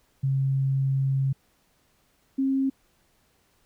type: tone pair in turn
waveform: sine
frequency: 135.2 / 268.7 Hz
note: C#3 / C4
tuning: -43 / +46 cents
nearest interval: octave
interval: 1189 cents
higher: second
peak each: -21 dBFS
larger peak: neither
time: 0.23-1.33 / 2.38-2.7 s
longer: first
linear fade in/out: 10 ms
effects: pink hiss -66 dBFS RMS until 3.65 s